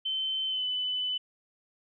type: tone with pitch glide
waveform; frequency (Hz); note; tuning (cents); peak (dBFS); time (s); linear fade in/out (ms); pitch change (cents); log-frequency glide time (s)
sine; 3078 to 3004; G7 to F#7; -32 to +26; -28; 0.05-1.18; 10; -42; 0.47-0.66
effects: none